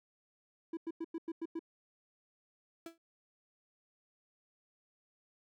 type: tone bursts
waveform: triangle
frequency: 329.6 Hz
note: E4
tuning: in tune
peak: -34 dBFS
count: 7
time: 0.73-1.593 s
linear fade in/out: 5 ms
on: 41 ms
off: 96 ms
type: tone with exponential decay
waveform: 35% pulse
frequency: 332.2 Hz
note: E4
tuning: 13 cents sharp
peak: -39 dBFS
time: 2.86-2.98 s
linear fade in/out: 2 ms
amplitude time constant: 26 ms
effects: none